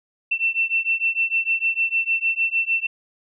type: beating tone pair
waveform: sine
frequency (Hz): 2686 / 2692.6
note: E7 / E7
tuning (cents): +32 / +36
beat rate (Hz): 6.6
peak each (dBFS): -22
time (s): 0.31-2.87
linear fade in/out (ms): 10
effects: none